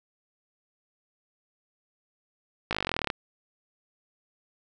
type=slowing click train; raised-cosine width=0.3 ms; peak=-11 dBFS; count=18; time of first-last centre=2.71-3.102 s; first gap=18 ms; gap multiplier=1.03; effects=none